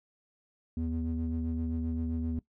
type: ring-modulated tone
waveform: triangle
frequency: 82.41 Hz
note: E2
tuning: in tune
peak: -25 dBFS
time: 0.77-2.39 s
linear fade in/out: 0 ms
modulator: 161 Hz
effects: noise-tail reverb RT60 0.1 s tail -18 dB re dry